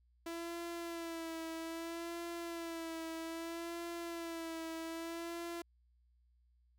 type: tone with vibrato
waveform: sawtooth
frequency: 333.2 Hz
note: E4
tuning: 19 cents sharp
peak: -37 dBFS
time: 0.26-5.62 s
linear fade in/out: 5 ms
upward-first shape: sine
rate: 0.62 Hz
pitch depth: 39 cents each way
effects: added 60 Hz sine -68 dBFS peak until 6.78 s